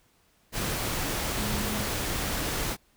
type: tone in noise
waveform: sine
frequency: 210 Hz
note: G#3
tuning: 19 cents sharp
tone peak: -33 dBFS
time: 1.37-1.87 s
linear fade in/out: 50 ms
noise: pink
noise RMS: -30 dBFS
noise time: 0.52-2.77 s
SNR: -6 dB
effects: pink hiss -65 dBFS RMS until 2.96 s